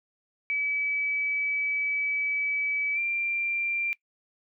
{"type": "tone with pitch glide", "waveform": "sine", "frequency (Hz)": [2291, 2370], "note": ["D7", "D7"], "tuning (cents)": [-44, 15], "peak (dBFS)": -25, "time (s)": [0.5, 3.93], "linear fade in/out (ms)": 0, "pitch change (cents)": 59, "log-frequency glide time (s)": [2.94, 2.99], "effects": ["noise-tail reverb RT60 0.1 s tail -22 dB re dry"]}